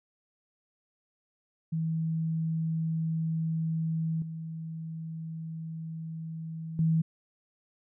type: tone with level steps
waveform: sine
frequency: 161.6 Hz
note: E3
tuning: 34 cents flat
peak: -27 / -35 / -22 dBFS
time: 1.72-7.02 s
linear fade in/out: 10 ms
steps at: 4.22 / 6.79 s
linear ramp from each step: 2 ms
effects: none